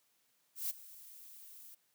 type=noise with ADSR envelope; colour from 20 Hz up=violet; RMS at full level=-35 dBFS; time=0.55-1.75 s; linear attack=150 ms; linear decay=17 ms; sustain=-19 dB; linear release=10 ms; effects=white hiss -75 dBFS RMS until 1.94 s + high-pass 100 Hz 12 dB/octave